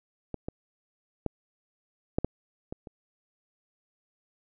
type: clicks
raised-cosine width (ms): 2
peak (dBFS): -20 / -20 / -15 / -11 / -13 / -22 / -29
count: 7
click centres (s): 0.343 / 0.485 / 1.263 / 2.185 / 2.246 / 2.725 / 2.872
effects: none